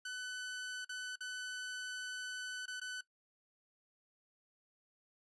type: tone with dropouts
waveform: sawtooth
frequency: 1502 Hz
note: F#6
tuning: 26 cents sharp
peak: -37 dBFS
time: 0.05-3.01 s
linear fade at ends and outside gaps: 5 ms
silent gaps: 0.848-0.892 / 1.158-1.206 / 2.658-2.679 / 2.8-2.814 s
effects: noise-tail reverb RT60 0.1 s tail -19 dB re dry + resampled to 22050 Hz